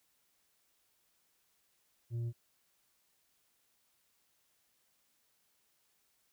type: tone with tanh clipping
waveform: triangle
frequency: 117.5 Hz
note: A#2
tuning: 14 cents sharp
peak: -35 dBFS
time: 2.1-2.33 s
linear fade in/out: 50 ms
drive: 9 dB
effects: white hiss -75 dBFS RMS until 6.32 s